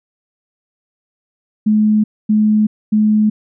sine tone bursts, 213.5 Hz, G#3, 48 cents sharp, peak -9 dBFS, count 3, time 1.66-3.3 s, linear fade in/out 10 ms, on 380 ms, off 250 ms, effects none

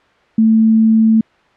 sine tone, 221.8 Hz, A3, 14 cents sharp, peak -7 dBFS, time 0.38-1.21 s, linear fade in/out 5 ms, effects white hiss -51 dBFS RMS until 1.56 s + low-pass 2000 Hz 12 dB/octave

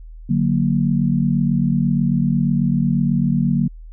sine chord, D augmented, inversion none, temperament equal, 146.83 / 185 / 233.1 Hz, D3 / F#3 / A#3, 0 / 0 / 0 cents, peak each -19 dBFS, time 0.29-3.68 s, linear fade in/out 10 ms, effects added 40 Hz sine -34 dBFS peak until 3.92 s

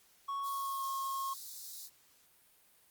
triangle tone with pitch glide, 1108.7 to 1082.1 Hz, C#6 to C#6, 0 to -42 cents, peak -33 dBFS, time 0.28-1.34 s, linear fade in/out 10 ms, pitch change -42 cents, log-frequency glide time 0.45-0.85 s
white high-pass noise, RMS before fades -47 dBFS, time 0.42-1.9 s, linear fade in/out 50 ms, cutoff 3700 Hz, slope 96 dB/octave
effects white hiss -66 dBFS RMS until 2.9 s + Opus 48 kbps

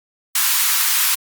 white high-pass noise, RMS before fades -17 dBFS, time 0.35-1.15 s, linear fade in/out 5 ms, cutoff 920 Hz, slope 48 dB/octave, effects Opus 32 kbps

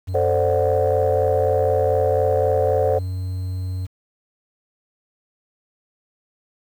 triangle tone, 92.3 Hz, F#2, 4 cents flat, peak -21 dBFS, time 0.07-3.87 s, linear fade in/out 20 ms
sine chord, D dominant seventh, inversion second, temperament equal, 440 / 523.3 / 587.3 / 740 Hz, A4 / C5 / D5 / F#5, 0 / 0 / 0 / 0 cents, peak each -21 / -19 / -22 / -24 dBFS, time 0.14-2.99 s, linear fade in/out 10 ms
effects tanh soft clip ceiling -8 dBFS + 8-bit

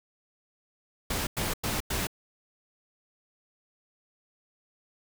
pink noise bursts, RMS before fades -30 dBFS, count 4, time 1.1-2.071 s, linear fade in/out 5 ms, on 170 ms, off 97 ms, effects none

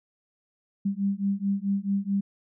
sine beating tone pair, 196 / 200.6 Hz, G3 / G3, 0 / +40 cents, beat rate 4.6 Hz, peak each -27 dBFS, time 0.85-2.21 s, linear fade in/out 10 ms, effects none

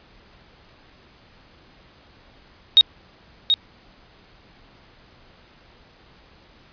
sine tone with echo, 3740 Hz, A#7, 5 cents sharp, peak -7 dBFS, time 2.77-2.81 s, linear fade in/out 0 ms, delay 730 ms, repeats 1, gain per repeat -7 dB, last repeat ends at 3.54 s, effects pink hiss -52 dBFS RMS until 6.72 s + resampled to 11025 Hz

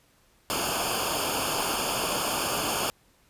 pink noise with comb filter, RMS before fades -28 dBFS, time 0.5-2.9 s, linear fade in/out 0 ms, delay 0.51 ms, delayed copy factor -0.9, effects pink hiss -63 dBFS RMS until 3.29 s + resampled to 32000 Hz

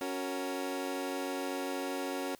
25% pulse chord, F# major, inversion second, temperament equal, 277.2 / 370 / 466.2 Hz, C#4 / F#4 / A#4, 0 / 0 / 0 cents, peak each -33 / -35 / -38 dBFS, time 0.01-2.35 s, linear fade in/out 2 ms, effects white hiss -61 dBFS RMS until 2.39 s

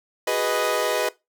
sawtooth chord, G# minor seventh, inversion third, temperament equal, 370 / 415.3 / 493.9 / 622.3 Hz, F#4 / G#4 / B4 / D#5, 0 / 0 / 0 / 0 cents, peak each -27 / -24 / -21 / -21 dBFS, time 0.27-1.09 s, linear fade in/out 5 ms, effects noise-tail reverb RT60 0.2 s tail -19 dB re dry

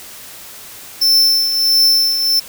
45% pulse tone with tremolo, 5330 Hz, E8, 18 cents sharp, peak -8 dBFS, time 1.01-2.4 s, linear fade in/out 10 ms, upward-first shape triangle, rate 1.5 Hz, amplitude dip 60%, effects white hiss -35 dBFS RMS until 2.48 s

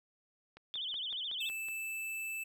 click train, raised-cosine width 0.3 ms, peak -36 dBFS, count 7, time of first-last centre 0.57-1.685 s, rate 5.38 Hz
sine tone with vibrato, 3302 Hz, G#7, 11 cents flat, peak -36 dBFS, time 0.74-1.49 s, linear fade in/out 0 ms, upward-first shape sine, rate 14 Hz, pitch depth 180 cents each way
square tone, 2637 Hz, E7, in tune, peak -38 dBFS, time 1.4-2.44 s, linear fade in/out 10 ms
effects none

